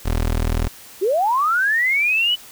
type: tone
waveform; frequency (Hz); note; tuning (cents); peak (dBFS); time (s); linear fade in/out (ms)
25% pulse; 40.36; E1; -36; -14; 0.05-0.68; 10
type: linear sweep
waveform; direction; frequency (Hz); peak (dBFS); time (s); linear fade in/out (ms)
sine; up; 344.3 to 3010; -15; 1.01-2.36; 20
effects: white hiss -42 dBFS RMS until 2.51 s